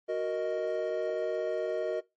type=chord; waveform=triangle; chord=D# minor; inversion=first; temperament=equal; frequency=370 / 466.2 / 622.3 Hz; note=F#4 / A#4 / D#5; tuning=0 / 0 / 0 cents; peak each=-32 / -31 / -30 dBFS; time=0.08-2.01 s; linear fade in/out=20 ms; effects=noise-tail reverb RT60 0.2 s tail -20 dB re dry + MP3 32 kbps